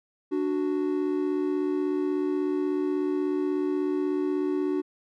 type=tone pair together; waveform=triangle; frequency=293.8 / 370.2 Hz; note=D4 / F#4; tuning=+1 / +1 cents; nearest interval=major third; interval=400 cents; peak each=-25 dBFS; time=0.31-4.82 s; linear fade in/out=20 ms; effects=none